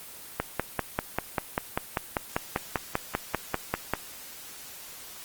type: click train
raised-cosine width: 0.5 ms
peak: -9 dBFS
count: 19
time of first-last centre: 0.4-3.936 s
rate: 5.09 Hz
effects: white hiss -44 dBFS RMS until 5.24 s + Opus 24 kbps